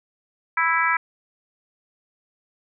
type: harmonic tone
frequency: 329.6 Hz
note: E4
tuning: in tune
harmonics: 3 / 4 / 5 / 6 / 7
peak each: -24 / -23 / -24 / -25 / -26 dBFS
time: 0.57-0.97 s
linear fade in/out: 5 ms
effects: none